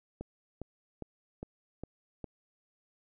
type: click train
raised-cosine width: 2 ms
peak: -26 dBFS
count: 6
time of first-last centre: 0.21-2.243 s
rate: 2.46 Hz
effects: none